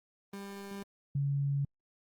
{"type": "tone pair in turn", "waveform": ["30% pulse", "sine"], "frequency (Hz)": [198.7, 140.5], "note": ["G3", "C#3"], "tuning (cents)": [24, 24], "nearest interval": "tritone", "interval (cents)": 600, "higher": "first", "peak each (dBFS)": [-37, -28], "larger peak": "second", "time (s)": [[0.33, 0.83], [1.15, 1.65]], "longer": "neither", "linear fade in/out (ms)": 5, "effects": ["Opus 24 kbps"]}